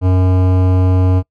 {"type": "tone with hard clipping", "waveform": "sine", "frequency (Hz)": 92.3, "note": "F#2", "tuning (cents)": -4, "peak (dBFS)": -11, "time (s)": [0.01, 1.23], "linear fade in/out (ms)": 50, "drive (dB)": 16, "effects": ["noise-tail reverb RT60 0.1 s tail -23 dB re dry"]}